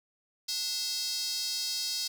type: tone with high-pass filter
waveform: square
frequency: 293.7 Hz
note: D4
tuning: in tune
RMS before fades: -33 dBFS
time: 0.48-2.08 s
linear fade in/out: 10 ms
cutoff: 4700 Hz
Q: 4.2
effects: 10-bit